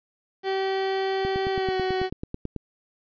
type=tone with pitch glide; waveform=30% pulse; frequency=384.8 to 374.5 Hz; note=G4 to F#4; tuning=-32 to +21 cents; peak=-21 dBFS; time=0.43-2.1 s; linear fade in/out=50 ms; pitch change=-47 cents; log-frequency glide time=1.51-1.77 s
type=click train; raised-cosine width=3 ms; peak=-18 dBFS; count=13; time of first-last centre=1.25-2.563 s; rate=9.14 Hz
effects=resampled to 11025 Hz + 9-bit